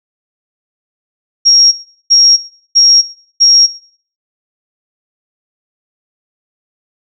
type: tone bursts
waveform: sine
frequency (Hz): 5588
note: F8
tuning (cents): 0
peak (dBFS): -3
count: 4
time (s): 1.45-3.67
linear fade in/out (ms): 20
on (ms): 270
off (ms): 380
effects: noise-tail reverb RT60 0.5 s tail -17 dB re dry